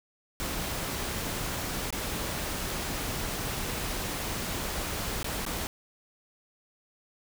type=noise with dropouts; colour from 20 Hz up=pink; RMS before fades=-33 dBFS; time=0.4-5.67 s; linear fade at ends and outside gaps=0 ms; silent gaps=1.905-1.926 / 5.229-5.244 / 5.452-5.464 s; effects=none